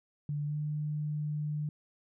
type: tone with pitch glide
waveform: sine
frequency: 146.83 to 150.09 Hz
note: D3 to D3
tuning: 0 to +38 cents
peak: -31 dBFS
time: 0.29-1.69 s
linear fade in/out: 2 ms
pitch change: +38 cents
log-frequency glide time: 0.46-0.55 s
effects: none